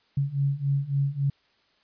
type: beating tone pair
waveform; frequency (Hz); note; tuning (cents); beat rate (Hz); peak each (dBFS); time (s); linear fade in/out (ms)
sine; 137.7 / 141.3; C#3 / C#3; -11 / +34; 3.6; -27 / -25; 0.17-1.3; 5
effects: white hiss -65 dBFS RMS until 1.83 s + resampled to 11025 Hz